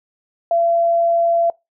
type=tone; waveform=sine; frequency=678 Hz; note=E5; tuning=49 cents sharp; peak=-13 dBFS; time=0.51-1.5 s; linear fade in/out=2 ms; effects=noise-tail reverb RT60 0.2 s tail -22 dB re dry